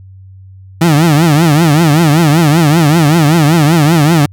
30% pulse tone with vibrato, 157.1 Hz, D#3, 17 cents sharp, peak -3 dBFS, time 0.81-4.26 s, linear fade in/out 5 ms, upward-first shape triangle, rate 5.2 Hz, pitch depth 200 cents each way, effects added 95 Hz sine -32 dBFS peak until 4.32 s

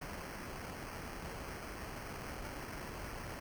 pink noise with sample-and-hold, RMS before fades -45 dBFS, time 0.01-3.4 s, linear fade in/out 10 ms, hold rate 3675 Hz, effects none

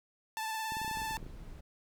sawtooth tone with vibrato, 880 Hz, A5, in tune, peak -31 dBFS, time 0.37-1.17 s, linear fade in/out 0 ms, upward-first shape triangle, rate 18 Hz, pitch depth 30 cents each way
clicks, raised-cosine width 3 ms, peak -33 dBFS, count 12, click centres 0.721 / 0.769 / 0.816 / 0.847 / 0.879 / 0.913 / 0.972 / 1.018 / 1.11 / 1.178 / 1.228 / 1.265 s
brown noise, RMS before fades -47 dBFS, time 0.94-1.61 s, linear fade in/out 10 ms
effects none

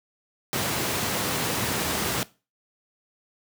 pink high-pass noise, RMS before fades -27 dBFS, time 0.53-2.23 s, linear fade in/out 0 ms, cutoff 100 Hz, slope 12 dB/octave, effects noise-tail reverb RT60 0.3 s tail -19 dB re dry + high-pass 60 Hz 12 dB/octave

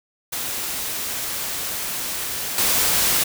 white noise with level steps, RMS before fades -27 / -19 dBFS, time 0.32-3.24 s, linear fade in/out 10 ms, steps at 2.58 s, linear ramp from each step 2 ms, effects none

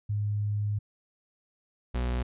sine / 40% pulse tone pair in turn, 103.83 / 61.29 Hz, G#2 / B1, 0 / -13 cents, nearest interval major sixth, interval 913 cents, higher first, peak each -26 dBFS, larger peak neither, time 0.09-0.79 / 1.94-2.23 s, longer first, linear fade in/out 10 ms, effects resampled to 8000 Hz

